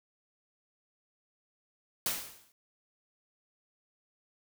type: noise with exponential decay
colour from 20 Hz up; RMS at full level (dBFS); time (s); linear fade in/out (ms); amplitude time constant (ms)
white; -29; 2.06-2.52; 1; 98
effects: none